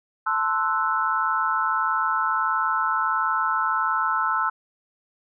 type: chord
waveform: sine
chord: F# half-diminished seventh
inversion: first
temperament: equal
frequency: 880 / 1046.5 / 1318.5 / 1480 Hz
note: A5 / C6 / E6 / F#6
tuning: 0 / 0 / 0 / 0 cents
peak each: -28 / -27 / -23 / -28 dBFS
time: 0.26-4.5 s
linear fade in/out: 10 ms
effects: none